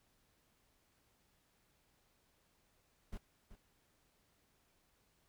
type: noise with echo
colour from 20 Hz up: brown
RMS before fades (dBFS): -44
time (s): 3.12-3.18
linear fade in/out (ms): 10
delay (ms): 380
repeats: 1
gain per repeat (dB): -12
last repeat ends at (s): 3.56
effects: pink hiss -75 dBFS RMS until 5.28 s